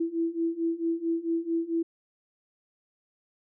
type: beating tone pair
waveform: sine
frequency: 329.6 / 334.1 Hz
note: E4 / E4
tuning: 0 / +23 cents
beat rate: 4.5 Hz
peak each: -30 / -28 dBFS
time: 0-1.83 s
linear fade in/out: 10 ms
effects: none